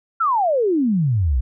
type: exponential sweep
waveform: sine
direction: down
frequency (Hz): 1400 to 56.6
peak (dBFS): -15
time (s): 0.2-1.41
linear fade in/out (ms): 10
effects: none